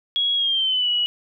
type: tone with pitch glide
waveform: sine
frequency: 3322 to 2926 Hz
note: G#7 to F#7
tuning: 0 to -20 cents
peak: -18 dBFS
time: 0.16-1.06 s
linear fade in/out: 0 ms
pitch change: -220 cents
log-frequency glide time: 0.35-0.9 s
effects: none